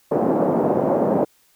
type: band-pass noise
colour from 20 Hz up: white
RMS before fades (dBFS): -19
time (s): 0.11-1.25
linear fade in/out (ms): 10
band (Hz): 160 to 690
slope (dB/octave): 24
effects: white hiss -59 dBFS RMS until 1.55 s